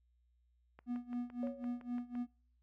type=click train; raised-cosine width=0.5 ms; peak=-39 dBFS; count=9; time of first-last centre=0.79-2.153 s; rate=5.87 Hz
type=tone with tremolo; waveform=triangle; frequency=243.3 Hz; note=B3; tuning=26 cents flat; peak=-33 dBFS; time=0.86-2.27 s; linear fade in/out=50 ms; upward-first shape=sine; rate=3.9 Hz; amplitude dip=90%
type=tone with exponential decay; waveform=sine; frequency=554.4 Hz; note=C#5; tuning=in tune; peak=-39 dBFS; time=1.43-1.94 s; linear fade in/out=0 ms; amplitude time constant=110 ms
effects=noise-tail reverb RT60 0.5 s tail -24 dB re dry + added 60 Hz sine -70 dBFS peak until 2.62 s